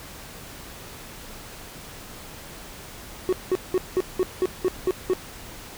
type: tone bursts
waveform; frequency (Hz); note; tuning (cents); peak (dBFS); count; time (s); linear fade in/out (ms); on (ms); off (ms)
triangle; 370; F#4; 0; -16; 9; 3.29-5.134; 0; 36; 190
effects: pink hiss -41 dBFS RMS until 5.77 s